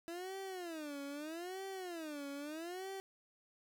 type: tone with vibrato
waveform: 30% pulse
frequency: 329.6 Hz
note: E4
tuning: in tune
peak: -40 dBFS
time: 0.08-3 s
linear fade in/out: 0 ms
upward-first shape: sine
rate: 0.79 Hz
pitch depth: 280 cents each way
effects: none